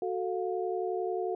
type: tone cluster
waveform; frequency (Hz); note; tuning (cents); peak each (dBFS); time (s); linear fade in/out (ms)
sine; 370.5 / 441.7 / 710; F#4 / A4 / F5; +2 / +7 / +28; -32 / -34 / -36; 0.02-1.35; 2
effects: none